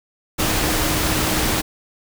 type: tone in noise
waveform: sine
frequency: 311.1 Hz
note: D#4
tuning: in tune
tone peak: -27 dBFS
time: 0.38-1.62 s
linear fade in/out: 20 ms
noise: pink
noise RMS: -20 dBFS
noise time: 0.38-1.62 s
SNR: -10 dB
effects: none